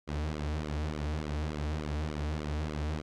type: tone with flanger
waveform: sawtooth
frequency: 75.6 Hz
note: D#2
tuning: 49 cents flat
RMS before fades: -34 dBFS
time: 0.07-3.02 s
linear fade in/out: 20 ms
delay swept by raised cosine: 1.1 to 5.8 ms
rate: 3.4 Hz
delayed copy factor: -0.95
effects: low-pass 6000 Hz 12 dB/octave